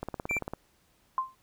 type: click train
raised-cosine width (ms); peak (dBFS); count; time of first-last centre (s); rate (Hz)
1; -20; 10; 0.03-0.536; 17.8
type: tone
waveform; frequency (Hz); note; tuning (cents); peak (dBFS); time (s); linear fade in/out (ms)
triangle; 2349; D7; 0; -26; 0.29-0.39; 10
type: tone with exponential decay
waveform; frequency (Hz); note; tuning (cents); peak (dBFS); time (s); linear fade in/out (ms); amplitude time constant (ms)
sine; 1046.5; C6; 0; -22; 1.18-1.35; 1; 36
effects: pink hiss -67 dBFS RMS until 1.42 s